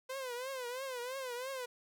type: tone with vibrato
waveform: sawtooth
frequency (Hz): 510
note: C5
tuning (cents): -44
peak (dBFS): -35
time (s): 0.09-1.66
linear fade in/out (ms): 10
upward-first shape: triangle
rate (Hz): 3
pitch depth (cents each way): 130
effects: none